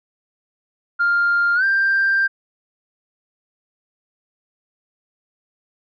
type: tone with pitch glide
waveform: sine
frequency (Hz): 1400 to 1580.6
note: F6 to G6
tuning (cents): +4 to +14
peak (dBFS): -13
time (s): 0.99-2.28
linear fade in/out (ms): 20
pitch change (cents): +210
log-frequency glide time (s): 1.55-1.64
effects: tanh soft clip ceiling -11 dBFS

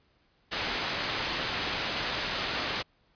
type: low-pass noise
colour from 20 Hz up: white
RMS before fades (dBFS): -32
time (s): 0.51-2.83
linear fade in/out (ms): 20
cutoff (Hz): 4200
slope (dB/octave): 12
effects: pink hiss -68 dBFS RMS until 3.15 s + resampled to 11025 Hz

